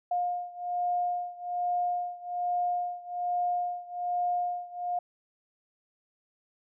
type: beating tone pair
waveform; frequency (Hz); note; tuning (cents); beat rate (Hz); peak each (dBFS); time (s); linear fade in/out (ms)
sine; 710 / 711.2; F5 / F5; +28 / +31; 1.2; -30 / -32; 0.11-4.99; 5
effects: none